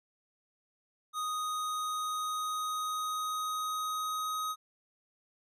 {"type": "tone with pitch glide", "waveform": "square", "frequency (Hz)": [1244.5, 1258.2], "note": ["D#6", "D#6"], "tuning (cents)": [0, 19], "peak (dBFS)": -33, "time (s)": [1.13, 4.56], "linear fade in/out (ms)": 50, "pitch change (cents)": 19, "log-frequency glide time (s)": [1.24, 4.43], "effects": ["resampled to 32000 Hz"]}